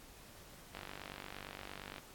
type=click train; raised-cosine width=0.3 ms; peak=-29 dBFS; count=61; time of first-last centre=0.75-1.982 s; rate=48.7 Hz; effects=pink hiss -57 dBFS RMS until 2.14 s + AAC 64 kbps